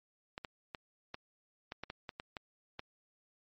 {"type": "clicks", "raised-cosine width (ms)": 0.3, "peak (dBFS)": -25, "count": 11, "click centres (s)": [0.379, 0.448, 0.748, 1.144, 1.721, 1.836, 1.901, 2.092, 2.199, 2.368, 2.794], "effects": ["MP3 32 kbps"]}